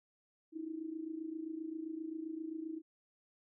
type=tone with amplitude modulation; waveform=sine; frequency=319.7 Hz; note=D#4; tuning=47 cents sharp; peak=-36 dBFS; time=0.52-2.82 s; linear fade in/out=50 ms; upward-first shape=sine; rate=27.6 Hz; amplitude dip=75%; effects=none